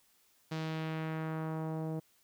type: tone with low-pass filter sweep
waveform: sawtooth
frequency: 159 Hz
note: D#3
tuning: 38 cents sharp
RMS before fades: -37 dBFS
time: 0.51-2 s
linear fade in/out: 10 ms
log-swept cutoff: 5000 to 570 Hz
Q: 1.2
effects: white hiss -69 dBFS RMS until 2.23 s